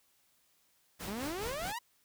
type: noise with tremolo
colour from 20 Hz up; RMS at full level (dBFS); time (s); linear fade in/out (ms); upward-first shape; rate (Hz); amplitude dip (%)
pink; -41; 0.99-1.73; 20; sine; 4.7; 65
type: exponential sweep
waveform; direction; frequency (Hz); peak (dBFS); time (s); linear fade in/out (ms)
sawtooth; up; 185 to 1000; -33; 1.07-1.79; 10
effects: white hiss -71 dBFS RMS until 2.04 s